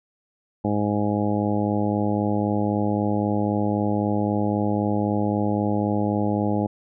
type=harmonic tone; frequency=103.83 Hz; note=G#2; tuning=in tune; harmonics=1 / 2 / 3 / 4 / 5 / 6 / 7 / 8; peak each=-27 / -24 / -26 / -32 / -30 / -33 / -34 / -31 dBFS; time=0.64-6.67 s; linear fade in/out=10 ms; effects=none